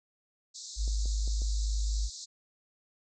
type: band-pass noise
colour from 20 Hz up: white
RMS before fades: -44 dBFS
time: 0.54-2.26 s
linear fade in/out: 20 ms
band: 3800 to 7600 Hz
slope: 96 dB/octave
type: tone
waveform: sine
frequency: 51.91 Hz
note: G#1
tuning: in tune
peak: -27 dBFS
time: 0.76-2.1 s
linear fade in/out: 50 ms
type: clicks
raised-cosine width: 2 ms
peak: -35 dBFS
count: 4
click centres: 0.878 / 1.057 / 1.277 / 1.419 s
effects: none